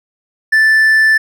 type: tone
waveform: triangle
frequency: 1760 Hz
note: A6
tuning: in tune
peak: -5 dBFS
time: 0.52-1.18 s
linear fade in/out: 10 ms
effects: none